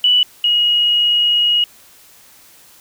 sine tone pair in turn, 2960 / 2891 Hz, F#7 / F#7, 0 / -41 cents, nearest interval unison, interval 41 cents, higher first, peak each -9 / -11 dBFS, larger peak first, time 0.04-0.23 / 0.44-1.64 s, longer second, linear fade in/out 2 ms, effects white hiss -46 dBFS RMS until 2.8 s

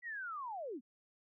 sine linear sweep, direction down, 1975.5 to 210 Hz, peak -40 dBFS, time 0.02-0.81 s, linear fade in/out 50 ms, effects none

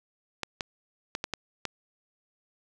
clicks, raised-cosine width 0.2 ms, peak -13 dBFS, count 6, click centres 0.433 / 0.608 / 1.151 / 1.241 / 1.337 / 1.653 s, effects none

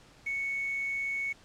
sine tone with quantisation, 2216 Hz, C#7, 1 cent flat, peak -30 dBFS, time 0.26-1.33 s, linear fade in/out 10 ms, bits 8, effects pink hiss -57 dBFS RMS until 1.44 s + low-pass 7000 Hz 12 dB/octave

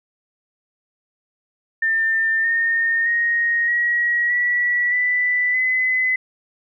sine tone with pitch steps, 1798 / 1833.7 / 1870 / 1907.1 / 1944.9 / 1983.5 / 2023 Hz, A6 / A#6 / A#6 / A#6 / B6 / B6 / B6, +37 / -29 / +5 / +39 / -27 / +7 / +41 cents, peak -16 dBFS, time 1.82-6.16 s, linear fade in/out 5 ms, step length 620 ms, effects none

